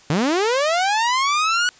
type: linear sweep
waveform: sawtooth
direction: up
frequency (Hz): 136.6 to 1480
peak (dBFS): -13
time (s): 0.1-1.69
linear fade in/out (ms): 0
effects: white hiss -49 dBFS RMS until 1.79 s + resampled to 16000 Hz